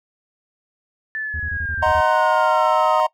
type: linear sweep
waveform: sine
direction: down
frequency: 1760 to 1244.5 Hz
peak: -23 dBFS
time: 1.15-3 s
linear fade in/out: 0 ms
type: tone bursts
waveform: triangle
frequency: 79.3 Hz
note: D#2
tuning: 33 cents sharp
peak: -24 dBFS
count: 8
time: 1.34-2.006 s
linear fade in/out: 0 ms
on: 57 ms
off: 30 ms
type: chord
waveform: triangle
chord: C half-diminished seventh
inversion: first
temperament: equal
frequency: 622.3 / 740 / 932.3 / 1046.5 Hz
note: Eb5 / Gb5 / Bb5 / C6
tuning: 0 / 0 / 0 / 0 cents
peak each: -18 / -20 / -17 / -20 dBFS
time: 1.82-3.07 s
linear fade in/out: 10 ms
effects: noise-tail reverb RT60 0.1 s tail -21 dB re dry